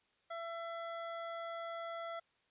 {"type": "tone", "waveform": "25% pulse", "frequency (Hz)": 670, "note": "E5", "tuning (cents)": 28, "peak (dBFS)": -37, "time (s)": [0.3, 2.2], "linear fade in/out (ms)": 10, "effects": ["white hiss -75 dBFS RMS until 2.5 s", "resampled to 8000 Hz"]}